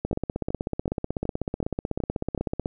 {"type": "two click trains", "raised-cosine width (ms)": 2, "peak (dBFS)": [-14, -13], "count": [7, 43], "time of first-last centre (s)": [[0.13, 2.377], [0.05, 2.659]], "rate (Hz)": [2.67, 16.1], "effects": []}